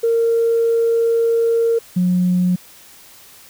sine tone pair in turn, 460.9 / 180.39 Hz, A#4 / F#3, -20 / -44 cents, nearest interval octave + major third, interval 1624 cents, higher first, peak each -12 dBFS, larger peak neither, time 0.03-1.79 / 1.96-2.56 s, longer first, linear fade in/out 10 ms, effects tanh soft clip ceiling -8 dBFS + white hiss -44 dBFS RMS until 3.49 s

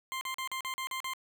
20% pulse tone bursts, 1049 Hz, C6, 4 cents sharp, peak -29 dBFS, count 8, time 0.12-1.135 s, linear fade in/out 0 ms, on 91 ms, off 41 ms, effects none

